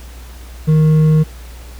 triangle tone with hard clipping, 155.7 Hz, D#3, 2 cents sharp, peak -9 dBFS, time 0.67-1.24 s, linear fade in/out 20 ms, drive 8 dB, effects added 60 Hz sine -31 dBFS peak until 1.79 s + pink hiss -41 dBFS RMS until 1.79 s

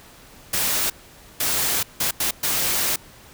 white noise bursts at uneven times, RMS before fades -22 dBFS, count 5, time 0.53-0.9 / 1.4-1.83 / 2-2.11 / 2.2-2.31 / 2.43-2.96 s, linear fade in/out 5 ms, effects pink hiss -47 dBFS RMS until 3.33 s

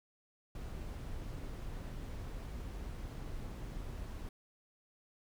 brown noise, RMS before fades -43 dBFS, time 0.55-4.29 s, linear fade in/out 2 ms, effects none

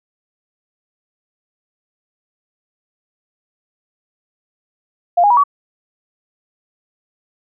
sine tone with pitch steps, 698.5 / 821.1 / 965.3 / 1134.7 Hz, F5 / G#5 / B5 / C#6, 0 / -20 / -40 / +40 cents, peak -8 dBFS, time 5.17-5.438 s, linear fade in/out 10 ms, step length 67 ms, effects none

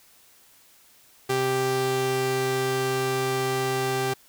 sawtooth tone pair together, 130.81 / 392.6 Hz, C3 / G4, 0 / +3 cents, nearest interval octave + perfect fifth, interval 1903 cents, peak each -26 / -20 dBFS, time 1.29-4.14 s, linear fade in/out 10 ms, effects white hiss -56 dBFS RMS until 4.28 s

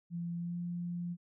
sine tone with pitch glide, 171.2 to 174.09 Hz, F3 to F3, -34 to -5 cents, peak -35 dBFS, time 0.1-1.17 s, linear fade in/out 50 ms, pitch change +29 cents, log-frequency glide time 0.37-0.57 s, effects none

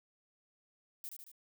violet noise with echo, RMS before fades -44 dBFS, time 1.04-1.09 s, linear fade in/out 0 ms, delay 75 ms, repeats 3, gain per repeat -4 dB, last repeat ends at 1.315 s, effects none

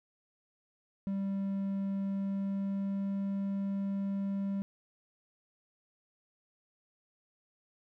triangle tone with pitch glide, 196 to 197.14 Hz, G3 to G3, 0 to +10 cents, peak -29 dBFS, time 1.07-4.62 s, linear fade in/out 0 ms, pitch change +10 cents, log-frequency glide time 2.01-3.18 s, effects none

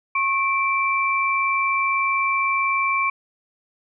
sine tone pair together, 1089.6 / 2337 Hz, C#6 / D7, -30 / -9 cents, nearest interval octave + minor second, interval 1321 cents, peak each -21 dBFS, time 0.15-3.1 s, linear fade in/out 5 ms, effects none

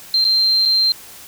sine tone with dropouts, 4153 Hz, C8, 14 cents flat, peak -12 dBFS, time 0.14-0.92 s, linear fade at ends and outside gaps 1 ms, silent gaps 0.243-0.25 / 0.653-0.657 s, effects white hiss -39 dBFS RMS until 1.27 s

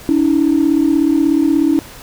sine tone pair together, 285.3 / 321.9 Hz, C#4 / E4, +50 / -41 cents, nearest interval major second, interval 209 cents, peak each -12 dBFS, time 0.09-1.79 s, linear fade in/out 0 ms, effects tanh soft clip ceiling -4 dBFS + pink hiss -36 dBFS RMS until 2.02 s

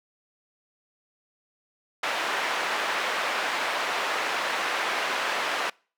white band-pass noise, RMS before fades -28 dBFS, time 2.03-5.7 s, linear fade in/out 5 ms, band 530 to 2000 Hz, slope 12 dB/octave, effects noise-tail reverb RT60 0.4 s tail -26 dB re dry

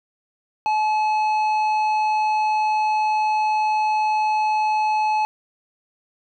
sine tone with tanh clipping, 858 Hz, A5, 44 cents flat, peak -19 dBFS, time 0.66-5.25 s, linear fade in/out 0 ms, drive 9 dB, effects none

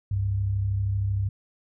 sine tone pair together, 66.2 / 99.1 Hz, C2 / G2, +21 / +19 cents, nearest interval perfect fifth, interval 698 cents, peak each -32 / -23 dBFS, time 0.11-1.29 s, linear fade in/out 5 ms, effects none

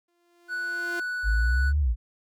sawtooth tone with exponential growth, 346.4 Hz, F4, 14 cents flat, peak -28 dBFS, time 0.08-1 s, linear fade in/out 5 ms, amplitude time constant 200 ms
triangle tone, 1480 Hz, F#6, in tune, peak -26 dBFS, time 0.48-1.73 s, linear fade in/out 50 ms
sine exponential two-way sweep, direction up then down, 51.4 to 75.7 to 51.4 Hz, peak -20 dBFS, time 1.23-1.96 s, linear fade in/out 50 ms, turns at 1.8 s
effects none

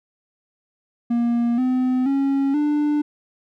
triangle tone with pitch steps, 236.5 / 254.9 / 274.8 / 296.3 Hz, A#3 / C4 / C#4 / D4, +25 / -45 / -15 / +15 cents, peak -15 dBFS, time 1.1-3.02 s, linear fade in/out 10 ms, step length 480 ms, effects none

